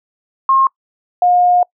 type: tone pair in turn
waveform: sine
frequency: 1071 / 714.8 Hz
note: C6 / F5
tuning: +40 / +40 cents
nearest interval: perfect fifth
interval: 700 cents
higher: first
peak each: -8 / -8 dBFS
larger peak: neither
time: 0.49-0.67 / 1.22-1.63 s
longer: second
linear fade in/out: 2 ms
effects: noise-tail reverb RT60 0.1 s tail -26 dB re dry